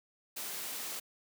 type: noise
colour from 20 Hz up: white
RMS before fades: -40 dBFS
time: 0.36-1 s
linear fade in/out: 10 ms
effects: high-pass 200 Hz 12 dB/octave